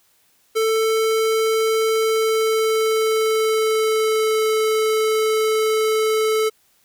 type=tone with pitch glide; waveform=square; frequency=442.9 to 436.3 Hz; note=A4 to A4; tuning=+11 to -15 cents; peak=-17 dBFS; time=0.55-6.5 s; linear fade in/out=20 ms; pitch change=-26 cents; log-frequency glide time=1.96-4.47 s; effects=white hiss -60 dBFS RMS until 6.84 s